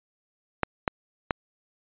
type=clicks; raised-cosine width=0.5 ms; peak=-7 dBFS; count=3; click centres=0.633 / 0.878 / 1.308 s; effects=resampled to 8000 Hz